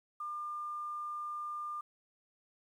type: tone with quantisation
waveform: sine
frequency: 1200 Hz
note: D6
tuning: 37 cents sharp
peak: -37 dBFS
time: 0.2-1.81 s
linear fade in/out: 5 ms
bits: 11
effects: none